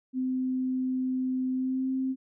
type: tone with pitch glide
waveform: sine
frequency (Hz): 257.6 to 262.4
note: C4 to C4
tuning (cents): -27 to +5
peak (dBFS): -26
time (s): 0.13-2.16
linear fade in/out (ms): 50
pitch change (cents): +32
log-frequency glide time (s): 1.53-1.89
effects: none